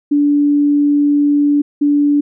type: tone pair in turn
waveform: sine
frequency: 290 / 290 Hz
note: D4 / D4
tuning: -22 / -22 cents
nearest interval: unison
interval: 0 cents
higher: neither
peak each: -9 dBFS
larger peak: neither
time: 0.11-1.62 / 1.81-2.21 s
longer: first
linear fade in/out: 10 ms
effects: none